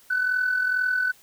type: tone with amplitude modulation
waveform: sine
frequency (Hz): 1500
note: F#6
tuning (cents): +23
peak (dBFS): -17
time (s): 0.1-1.12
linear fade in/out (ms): 10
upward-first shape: sine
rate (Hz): 42.2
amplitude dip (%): 60
effects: tanh soft clip ceiling -16 dBFS + white hiss -55 dBFS RMS until 1.22 s